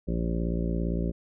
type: harmonic tone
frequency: 57.6 Hz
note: A#1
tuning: 20 cents flat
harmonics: 1 / 2 / 3 / 4 / 5 / 6 / 7 / 9 / 10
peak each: -29 / -40 / -30 / -36 / -37 / -38 / -38 / -41 / -43 dBFS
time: 0.07-1.12 s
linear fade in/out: 20 ms
effects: none